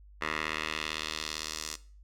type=tone with band-pass filter sweep; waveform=10% pulse; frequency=77.78 Hz; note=D#2; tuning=in tune; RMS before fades=-36 dBFS; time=0.21-1.76 s; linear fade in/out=10 ms; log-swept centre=1800 to 6500 Hz; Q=1.4; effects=noise-tail reverb RT60 0.4 s tail -17 dB re dry + added 50 Hz sine -51 dBFS peak until 2.03 s